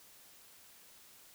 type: silence
effects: white hiss -59 dBFS RMS until 1.34 s